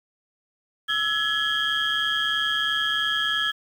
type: tone cluster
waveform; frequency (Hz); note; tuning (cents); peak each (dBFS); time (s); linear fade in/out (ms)
sine; 1319 / 1689 / 3133 / 3276; E6 / G#6 / G7 / G#7; +1 / +29 / -2 / -24; -29 / -24 / -29 / -25; 0.88-3.52; 20
effects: tanh soft clip ceiling -15 dBFS + 8-bit